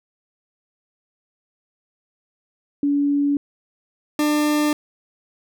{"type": "tone pair in turn", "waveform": ["sine", "40% pulse"], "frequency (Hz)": [285.6, 298.8], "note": ["D4", "D4"], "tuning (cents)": [-48, 30], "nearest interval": "minor second", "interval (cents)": 78, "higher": "second", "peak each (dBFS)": -16, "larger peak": "neither", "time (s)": [[2.83, 3.37], [4.19, 4.73]], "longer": "neither", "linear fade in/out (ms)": 2, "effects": []}